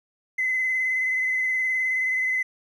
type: tone with vibrato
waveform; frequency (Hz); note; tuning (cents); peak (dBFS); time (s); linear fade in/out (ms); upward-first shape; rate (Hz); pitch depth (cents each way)
triangle; 2038; C7; -46; -18; 0.38-2.43; 10; triangle; 19; 33
effects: tanh soft clip ceiling -19 dBFS